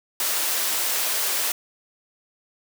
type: high-pass noise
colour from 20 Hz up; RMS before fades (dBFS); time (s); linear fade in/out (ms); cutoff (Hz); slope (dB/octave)
white; -24; 0.2-1.52; 2; 420; 12
effects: none